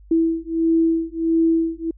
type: beating tone pair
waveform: sine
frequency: 327.4 / 328.9 Hz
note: E4 / E4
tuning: -12 / -4 cents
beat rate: 1.5 Hz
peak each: -19 dBFS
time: 0.11-1.91 s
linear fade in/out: 5 ms
effects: added 50 Hz sine -43 dBFS peak until 1.97 s